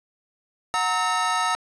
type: tone cluster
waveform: square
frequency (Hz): 732 / 927 / 1290 / 1817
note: F#5 / A#5 / E6 / A#6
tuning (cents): -19 / -10 / -38 / -45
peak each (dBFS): -29 / -27 / -25 / -31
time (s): 0.74-1.55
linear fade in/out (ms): 0
effects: resampled to 22050 Hz + 9-bit